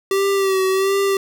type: tone with vibrato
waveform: square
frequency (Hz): 386.9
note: G4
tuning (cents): -23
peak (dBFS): -16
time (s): 0.11-1.17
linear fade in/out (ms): 2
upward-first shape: sine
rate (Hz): 1.4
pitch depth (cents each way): 39
effects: none